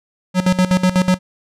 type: tone with tremolo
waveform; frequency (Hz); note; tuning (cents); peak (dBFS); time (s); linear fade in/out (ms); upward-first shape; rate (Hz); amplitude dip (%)
square; 183.7; F#3; -12; -11; 0.34-1.19; 50; square; 8.1; 80
effects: low-pass 9000 Hz 12 dB/octave